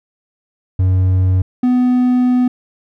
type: tone pair in turn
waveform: triangle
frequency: 93 / 249.5 Hz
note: F#2 / B3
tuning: +9 / +18 cents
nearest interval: octave + perfect fourth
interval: 1709 cents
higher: second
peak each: -8 dBFS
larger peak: neither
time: 0.79-1.42 / 1.63-2.48 s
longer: second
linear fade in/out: 5 ms
effects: none